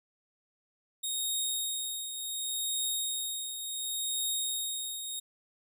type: tone with tremolo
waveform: 15% pulse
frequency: 3729 Hz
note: A#7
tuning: in tune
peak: -22 dBFS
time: 1.03-5.2 s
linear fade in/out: 10 ms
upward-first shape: triangle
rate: 0.69 Hz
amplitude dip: 60%
effects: none